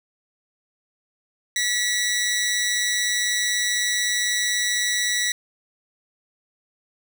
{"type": "tone with amplitude modulation", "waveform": "15% pulse", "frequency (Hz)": 1947, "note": "B6", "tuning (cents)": -25, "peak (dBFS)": -12, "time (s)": [1.56, 5.32], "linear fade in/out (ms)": 2, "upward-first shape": "sine", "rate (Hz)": 207, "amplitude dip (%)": 55, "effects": []}